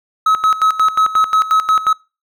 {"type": "tone with tremolo", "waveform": "triangle", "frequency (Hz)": 1283, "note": "E6", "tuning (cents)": -47, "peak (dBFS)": -7, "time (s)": [0.26, 1.93], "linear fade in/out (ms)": 5, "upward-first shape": "square", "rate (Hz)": 5.6, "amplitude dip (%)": 80, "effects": ["noise-tail reverb RT60 0.3 s tail -24 dB re dry"]}